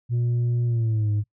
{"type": "tone with pitch glide", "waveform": "sine", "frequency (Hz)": [120, 104.47], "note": ["B2", "G#2"], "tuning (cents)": [-49, 11], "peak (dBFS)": -17, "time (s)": [0.09, 1.24], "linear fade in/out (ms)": 50, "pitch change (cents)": -240, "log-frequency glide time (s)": [0.66, 1.11], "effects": ["noise-tail reverb RT60 0.1 s tail -24 dB re dry", "tanh soft clip ceiling -19 dBFS"]}